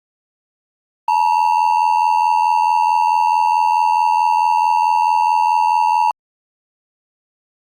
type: ring-modulated tone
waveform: triangle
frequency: 908 Hz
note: A#5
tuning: 46 cents flat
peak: -7 dBFS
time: 1.08-6.11 s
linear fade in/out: 2 ms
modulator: 42.3 Hz
effects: Opus 32 kbps